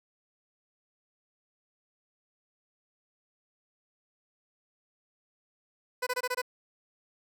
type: tone bursts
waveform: 15% pulse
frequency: 500 Hz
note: B4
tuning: 21 cents sharp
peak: -22 dBFS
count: 6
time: 6.02-6.418 s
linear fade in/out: 10 ms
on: 48 ms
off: 22 ms
effects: none